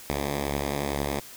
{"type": "beating tone pair", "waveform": "5% pulse", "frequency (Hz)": [70.9, 73.1], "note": ["C#2", "D2"], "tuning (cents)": [40, -7], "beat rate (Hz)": 2.2, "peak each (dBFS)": [-16, -25], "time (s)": [0.1, 1.2], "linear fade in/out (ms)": 0, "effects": ["white hiss -45 dBFS RMS until 1.36 s"]}